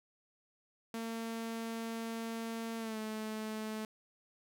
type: tone with pitch glide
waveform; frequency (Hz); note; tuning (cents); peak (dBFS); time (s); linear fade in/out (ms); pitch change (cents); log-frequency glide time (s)
sawtooth; 227.5 to 217.1; A#3 to A3; -42 to -23; -34; 0.94-3.85; 2; -81; 2.78-2.98
effects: none